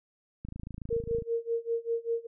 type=click train; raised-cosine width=5 ms; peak=-27 dBFS; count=22; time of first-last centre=0.45-1.222 s; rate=27.2 Hz
type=tone with tremolo; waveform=sine; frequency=462.7 Hz; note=A#4; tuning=13 cents flat; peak=-25 dBFS; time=0.9-2.27 s; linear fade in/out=10 ms; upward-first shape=sine; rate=5.1 Hz; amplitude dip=95%
effects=none